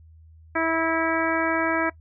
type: harmonic tone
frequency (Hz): 325.9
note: E4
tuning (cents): -20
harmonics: 1 / 2 / 3 / 4 / 5 / 6 / 7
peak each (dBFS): -26 / -27 / -30 / -29 / -28 / -32 / -32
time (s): 0.55-1.9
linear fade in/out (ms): 10
effects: noise-tail reverb RT60 0.1 s tail -20 dB re dry + added 80 Hz sine -47 dBFS peak until 2 s